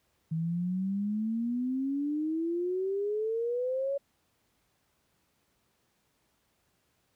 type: exponential sweep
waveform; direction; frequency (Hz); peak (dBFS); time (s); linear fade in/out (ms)
sine; up; 158.7 to 564; -28; 0.31-3.98; 10
effects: pink hiss -73 dBFS RMS until 7.15 s + high-pass 60 Hz 12 dB/octave